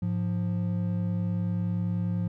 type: tone pair together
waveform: triangle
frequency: 105.65 / 175.9 Hz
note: G#2 / F3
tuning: +30 / +13 cents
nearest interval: major sixth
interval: 883 cents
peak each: -27 / -26 dBFS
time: 0.02-2.28 s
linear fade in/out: 5 ms
effects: none